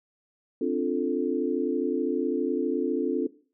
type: chord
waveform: sine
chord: D minor seventh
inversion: third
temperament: equal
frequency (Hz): 261.6 / 293.7 / 349.2 / 440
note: C4 / D4 / F4 / A4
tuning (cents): 0 / 0 / 0 / 0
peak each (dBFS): -29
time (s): 0.61-3.27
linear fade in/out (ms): 5
effects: noise-tail reverb RT60 0.4 s tail -18 dB re dry